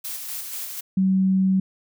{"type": "noise with tremolo", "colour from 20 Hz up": "blue", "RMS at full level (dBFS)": -31, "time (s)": [0.04, 0.81], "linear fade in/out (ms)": 10, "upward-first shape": "square", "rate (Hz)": 4.1, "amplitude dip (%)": 30}
{"type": "tone", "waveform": "sine", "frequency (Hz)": 189.8, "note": "F#3", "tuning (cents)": 44, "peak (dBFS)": -16, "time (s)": [0.97, 1.6], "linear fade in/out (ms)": 5}
{"effects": []}